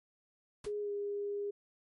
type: noise with exponential decay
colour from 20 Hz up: pink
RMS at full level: -42 dBFS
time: 0.64-0.73 s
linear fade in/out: 5 ms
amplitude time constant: 19 ms
type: tone with pitch glide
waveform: sine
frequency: 415.3 to 407 Hz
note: G#4 to G#4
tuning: 0 to -35 cents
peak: -34 dBFS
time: 0.66-1.51 s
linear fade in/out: 10 ms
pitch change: -35 cents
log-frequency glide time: 0.8-0.91 s
effects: MP3 48 kbps